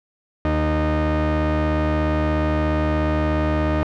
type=tone pair together; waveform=sawtooth; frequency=76.9 / 307.6 Hz; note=D#2 / D#4; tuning=-20 / -20 cents; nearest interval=2 octaves; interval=2400 cents; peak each=-16 dBFS; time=0.45-3.83 s; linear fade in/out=0 ms; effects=low-pass 2000 Hz 12 dB/octave